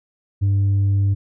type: tone with tanh clipping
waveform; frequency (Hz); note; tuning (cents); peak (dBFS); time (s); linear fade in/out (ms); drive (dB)
sine; 99.1; G2; +19; -15; 0.41-1.15; 20; 2
effects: none